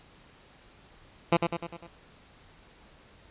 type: tone with echo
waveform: 10% pulse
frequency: 169.8 Hz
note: F3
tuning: 48 cents flat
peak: -11 dBFS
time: 1.32-1.37 s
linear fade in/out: 5 ms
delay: 100 ms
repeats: 5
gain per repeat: -5 dB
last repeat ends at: 1.87 s
effects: pink hiss -56 dBFS RMS until 3.3 s + resampled to 8000 Hz